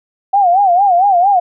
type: tone with vibrato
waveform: sine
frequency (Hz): 751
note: F#5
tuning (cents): +26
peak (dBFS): -7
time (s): 0.33-1.4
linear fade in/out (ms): 10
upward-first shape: sine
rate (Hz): 4.4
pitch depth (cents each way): 150
effects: none